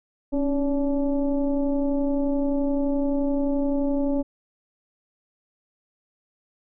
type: tone with frequency modulation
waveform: sine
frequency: 277.2 Hz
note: C#4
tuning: in tune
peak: -20 dBFS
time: 0.32-4.23 s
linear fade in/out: 20 ms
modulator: 293 Hz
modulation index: 0.95
effects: none